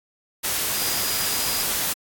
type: tone in noise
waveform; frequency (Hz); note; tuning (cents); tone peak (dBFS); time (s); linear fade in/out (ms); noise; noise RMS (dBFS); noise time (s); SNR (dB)
sine; 4922; D#8; -20; -30; 0.73-1.64; 20; white; -24; 0.43-1.94; -9
effects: AAC 64 kbps